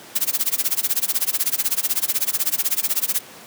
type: noise with tremolo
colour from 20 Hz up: blue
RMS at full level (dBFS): -18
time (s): 0.15-3.21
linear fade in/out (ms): 10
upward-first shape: sine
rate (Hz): 16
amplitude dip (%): 100
effects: pink hiss -41 dBFS RMS until 3.46 s + high-pass 200 Hz 12 dB/octave